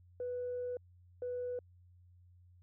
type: tone bursts at uneven times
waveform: sine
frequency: 493.7 Hz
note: B4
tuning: 1 cent flat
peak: -35 dBFS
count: 2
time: 0.2-0.77 / 1.22-1.59 s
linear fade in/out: 2 ms
effects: tanh soft clip ceiling -32 dBFS + added 89 Hz sine -59 dBFS peak until 2.62 s